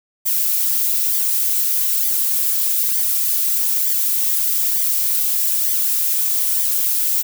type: noise with flanger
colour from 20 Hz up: violet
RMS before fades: -18 dBFS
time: 0.25-7.23 s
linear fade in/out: 20 ms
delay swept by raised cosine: 0.73 to 5.13 ms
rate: 1.1 Hz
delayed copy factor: -0.7
effects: none